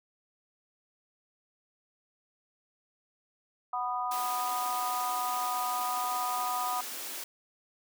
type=chord; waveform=sine; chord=B major; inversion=second; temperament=just; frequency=740.8 / 987.8 / 1234.7 Hz; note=F#5 / B5 / D#6; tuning=+2 / 0 / -14 cents; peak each=-34 dBFS; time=3.73-6.81 s; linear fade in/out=5 ms
type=high-pass noise; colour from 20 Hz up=white; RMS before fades=-39 dBFS; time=4.11-7.24 s; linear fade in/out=5 ms; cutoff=230 Hz; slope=96 dB/octave
effects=none